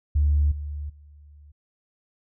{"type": "tone with level steps", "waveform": "sine", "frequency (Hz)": 73.42, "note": "D2", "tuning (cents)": 0, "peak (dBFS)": [-16, -29, -46], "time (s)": [0.15, 1.52], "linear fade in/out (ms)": 10, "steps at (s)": [0.51, 0.89], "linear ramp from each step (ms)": 10, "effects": ["tanh soft clip ceiling -12 dBFS"]}